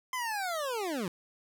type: linear sweep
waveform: 25% pulse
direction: down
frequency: 1041 to 162.3 Hz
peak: -28 dBFS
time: 0.13-1.08 s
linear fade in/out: 2 ms
effects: none